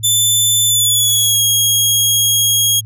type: tone with pitch glide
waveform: 15% pulse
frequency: 3520 to 3284 Hz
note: A7 to G#7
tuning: 0 to -20 cents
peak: -4 dBFS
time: 0.03-2.81 s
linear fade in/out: 20 ms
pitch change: -120 cents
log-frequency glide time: 0.67-1.43 s
effects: added 109 Hz sine -27 dBFS peak until 2.85 s